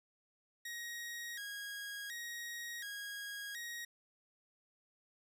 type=tone with vibrato; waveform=sawtooth; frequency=1760 Hz; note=A6; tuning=in tune; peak=-39 dBFS; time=0.65-3.85 s; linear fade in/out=5 ms; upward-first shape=square; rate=0.69 Hz; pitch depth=120 cents each way; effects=none